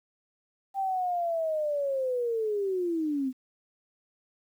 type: linear sweep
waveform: sine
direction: down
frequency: 790 to 251.9 Hz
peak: -26 dBFS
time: 0.74-3.33 s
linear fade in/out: 50 ms
effects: 10-bit